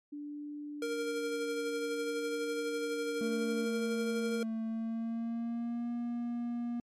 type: tone with vibrato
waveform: sine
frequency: 291.9 Hz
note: D4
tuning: 10 cents flat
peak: -39 dBFS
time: 0.12-3.66 s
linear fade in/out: 10 ms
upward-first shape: sine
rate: 0.51 Hz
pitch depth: 15 cents each way
type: tone with tremolo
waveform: square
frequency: 466.2 Hz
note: A#4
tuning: in tune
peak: -33 dBFS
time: 0.82-4.43 s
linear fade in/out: 2 ms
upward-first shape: sine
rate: 12 Hz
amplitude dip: 30%
type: tone with pitch glide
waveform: triangle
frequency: 223.5 to 238.2 Hz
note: A3 to A#3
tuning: +27 to +38 cents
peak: -31 dBFS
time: 3.21-6.8 s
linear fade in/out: 2 ms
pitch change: +111 cents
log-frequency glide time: 4.65-5.91 s
effects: low-pass 11000 Hz 12 dB/octave + MP3 64 kbps